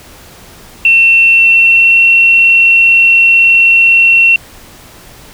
sine tone with pitch glide, 2700 to 2719 Hz, E7 to F7, +41 to -47 cents, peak -3 dBFS, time 0.85-4.36 s, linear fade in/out 2 ms, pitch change +12 cents, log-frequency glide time 1.33-2.04 s, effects pink hiss -36 dBFS RMS until 5.33 s

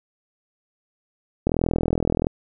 click train, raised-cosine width 2 ms, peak -7 dBFS, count 34, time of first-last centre 1.47-2.269 s, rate 41.3 Hz, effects none

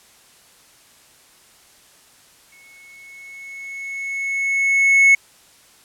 triangle tone with exponential growth, 2197 Hz, C#7, 16 cents flat, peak -6 dBFS, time 2.52-5.15 s, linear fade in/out 5 ms, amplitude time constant 570 ms, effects white hiss -51 dBFS RMS until 5.84 s + low-pass 11000 Hz 12 dB/octave

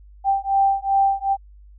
sine beating tone pair, 784 / 786.6 Hz, G5 / G5, 0 / +6 cents, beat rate 2.6 Hz, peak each -19 dBFS, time 0.24-1.37 s, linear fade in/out 50 ms, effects added 50 Hz sine -43 dBFS peak until 1.78 s

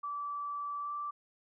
sine tone with pitch glide, 1158 to 1168.8 Hz, D6 to D6, -25 to -9 cents, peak -35 dBFS, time 0.03-1.11 s, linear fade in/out 10 ms, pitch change +16 cents, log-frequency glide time 0.8-0.92 s, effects none

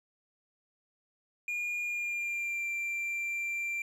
triangle tone with pitch glide, 2427 to 2362 Hz, D#7 to D7, -44 to +9 cents, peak -30 dBFS, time 1.48-3.82 s, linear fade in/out 2 ms, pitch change -47 cents, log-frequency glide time 1.82-2.67 s, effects none

